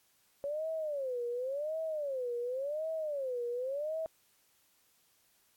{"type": "tone with vibrato", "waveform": "sine", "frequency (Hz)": 554.4, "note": "C#5", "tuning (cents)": 0, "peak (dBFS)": -33, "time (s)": [0.44, 4.06], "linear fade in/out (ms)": 0, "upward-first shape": "sine", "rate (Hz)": 0.91, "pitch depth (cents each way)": 260, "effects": ["white hiss -70 dBFS RMS until 5.56 s", "AAC 64 kbps"]}